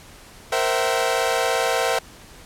sawtooth chord, C dominant seventh, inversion third, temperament equal with one note detuned, 466.2 / 523.3 / 659.3 / 763.9 Hz, Bb4 / C5 / E5 / G5, 0 / 0 / 0 / -45 cents, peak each -21 dBFS, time 0.52-1.99 s, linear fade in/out 5 ms, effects pink hiss -45 dBFS RMS until 2.45 s + low-pass 12000 Hz 12 dB/octave

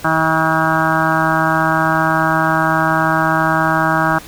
harmonic tone, 160 Hz, D#3, 49 cents sharp, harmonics 1 / 2 / 4 / 5 / 6 / 7 / 8 / 9 / 10, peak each -21 / -21 / -21 / -21 / -21 / -21 / -21 / -21 / -21 dBFS, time 0.04-4.19 s, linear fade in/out 10 ms, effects pink hiss -36 dBFS RMS until 4.27 s

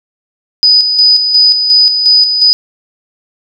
sine tone with tremolo, 4978 Hz, D#8, in tune, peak -3 dBFS, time 0.63-2.53 s, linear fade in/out 0 ms, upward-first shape square, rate 2.8 Hz, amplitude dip 50%, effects none

